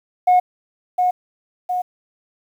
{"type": "tone with echo", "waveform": "sine", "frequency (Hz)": 726, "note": "F#5", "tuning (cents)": -33, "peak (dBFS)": -8, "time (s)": [0.27, 0.4], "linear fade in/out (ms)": 10, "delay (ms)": 710, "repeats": 2, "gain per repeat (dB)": -5, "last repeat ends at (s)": 1.82, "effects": ["tanh soft clip ceiling -8 dBFS", "8-bit"]}